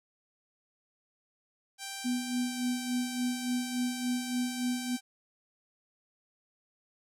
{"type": "tone with pitch glide", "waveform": "5% pulse", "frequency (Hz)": [784, 778.6], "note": ["G5", "G5"], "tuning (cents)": [0, -12], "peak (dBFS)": -26, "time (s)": [1.78, 5.01], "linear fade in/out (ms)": 50, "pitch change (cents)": -12, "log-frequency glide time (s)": [2.4, 2.62]}
{"type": "tone with tremolo", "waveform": "sine", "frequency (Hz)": 246.9, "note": "B3", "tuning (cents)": 0, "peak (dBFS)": -27, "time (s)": [2.04, 4.97], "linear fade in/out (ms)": 20, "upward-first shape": "sine", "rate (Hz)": 3.5, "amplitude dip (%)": 70}
{"effects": []}